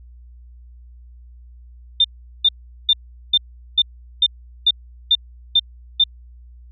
sine tone bursts, 3600 Hz, A7, 39 cents sharp, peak -10 dBFS, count 10, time 2-6.04 s, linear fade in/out 5 ms, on 44 ms, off 400 ms, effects added 60 Hz sine -40 dBFS peak until 6.71 s

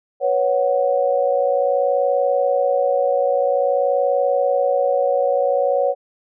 sine chord, B suspended second, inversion none, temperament equal, 493.9 / 554.4 / 740 Hz, B4 / C#5 / F#5, 0 / 0 / 0 cents, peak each -21 / -17 / -22 dBFS, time 0.2-5.95 s, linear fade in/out 50 ms, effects none

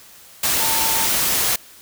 sine tone in noise, 898 Hz, A5, 35 cents sharp, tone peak -26 dBFS, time 0.6-1.06 s, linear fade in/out 5 ms, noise white, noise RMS -19 dBFS, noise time 0.43-1.56 s, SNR -10 dB, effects white hiss -45 dBFS RMS until 1.81 s

